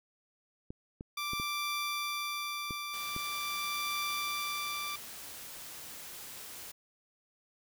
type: clicks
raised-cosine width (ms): 3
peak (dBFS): -28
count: 6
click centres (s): 0.705 / 1.009 / 1.334 / 1.399 / 2.708 / 3.164
type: tone with tremolo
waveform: 15% pulse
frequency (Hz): 1174.7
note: D6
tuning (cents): 0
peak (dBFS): -26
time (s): 1.17-4.96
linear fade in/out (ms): 5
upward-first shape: triangle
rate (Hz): 0.44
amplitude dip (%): 45
type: noise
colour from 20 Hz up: white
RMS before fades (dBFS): -46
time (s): 2.93-6.72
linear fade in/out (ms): 10
effects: none